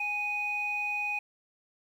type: tone pair together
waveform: sine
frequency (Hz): 826.1 / 2489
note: G#5 / D#7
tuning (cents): -9 / 0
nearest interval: octave + perfect fifth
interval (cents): 1909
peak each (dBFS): -36 / -29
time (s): 0-1.19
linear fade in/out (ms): 5
effects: tanh soft clip ceiling -22 dBFS + 10-bit